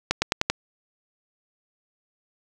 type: accelerating click train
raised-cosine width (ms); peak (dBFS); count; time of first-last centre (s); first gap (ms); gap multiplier
0.2; -3; 5; 0.11-0.5; 110; 0.92
effects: none